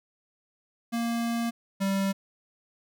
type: tone pair in turn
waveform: square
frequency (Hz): 233.1 / 195.15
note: A#3 / G3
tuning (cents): 0 / -8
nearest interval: minor third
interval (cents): 308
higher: first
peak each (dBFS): -27 / -25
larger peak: second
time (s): 0.92-1.51 / 1.8-2.13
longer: first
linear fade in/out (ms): 20
effects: none